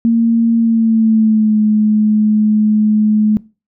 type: tone with pitch glide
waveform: sine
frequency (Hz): 230 to 213.4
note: A#3 to G#3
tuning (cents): -23 to +47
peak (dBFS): -8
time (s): 0.05-3.37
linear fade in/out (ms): 0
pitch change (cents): -130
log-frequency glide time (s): 0.57-1.59
effects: noise-tail reverb RT60 0.3 s tail -21 dB re dry